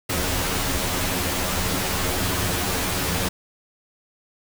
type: noise with comb filter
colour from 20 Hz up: pink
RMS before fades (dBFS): -24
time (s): 0.09-3.29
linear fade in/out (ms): 10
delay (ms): 11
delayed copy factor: +1
effects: none